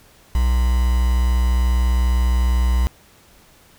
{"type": "tone with quantisation", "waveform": "triangle", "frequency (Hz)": 61.2, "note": "B1", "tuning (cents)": -15, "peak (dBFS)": -12, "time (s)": [0.35, 2.87], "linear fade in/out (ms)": 0, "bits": 5, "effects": ["pink hiss -51 dBFS RMS until 3.78 s"]}